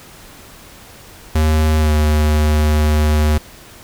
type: tone with pitch glide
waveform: square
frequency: 77.8 to 75.98 Hz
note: D#2 to D#2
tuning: 0 to -41 cents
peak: -12 dBFS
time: 1.35-3.38 s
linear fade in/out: 5 ms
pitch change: -41 cents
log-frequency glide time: 1.79-1.91 s
effects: pink hiss -40 dBFS RMS until 3.83 s